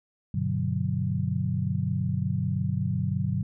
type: chord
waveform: sine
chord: G major seventh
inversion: none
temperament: equal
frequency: 98 / 123.47 / 146.83 / 185 Hz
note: G2 / B2 / D3 / F#3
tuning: 0 / 0 / 0 / 0 cents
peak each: -30 dBFS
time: 0.34-3.43 s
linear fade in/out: 5 ms
effects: none